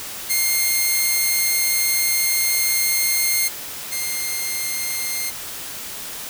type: tone pair in turn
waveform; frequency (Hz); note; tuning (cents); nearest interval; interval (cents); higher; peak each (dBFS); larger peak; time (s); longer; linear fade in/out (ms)
5% pulse; 2121 / 2110; C7 / C7; +23 / +14; unison; 9; first; -7 / -13; first; 0.29-3.49 / 3.91-5.31; first; 20
effects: white hiss -32 dBFS RMS until 6.29 s